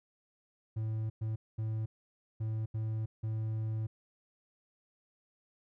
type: tone bursts at uneven times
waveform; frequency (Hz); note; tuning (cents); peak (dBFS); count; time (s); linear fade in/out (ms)
triangle; 110; A2; 0; -30; 6; 0.76-1.1 / 1.21-1.36 / 1.58-1.86 / 2.4-2.66 / 2.74-3.06 / 3.23-3.87; 10
effects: none